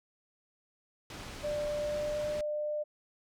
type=low-pass noise; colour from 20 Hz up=pink; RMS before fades=-44 dBFS; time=1.1-2.41 s; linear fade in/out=2 ms; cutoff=6700 Hz; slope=12 dB/octave
type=tone with pitch glide; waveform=sine; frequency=593 to 599.5 Hz; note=D5 to D5; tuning=+17 to +36 cents; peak=-31 dBFS; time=1.43-2.84 s; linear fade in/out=20 ms; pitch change=+19 cents; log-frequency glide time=1.79-2.33 s
effects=none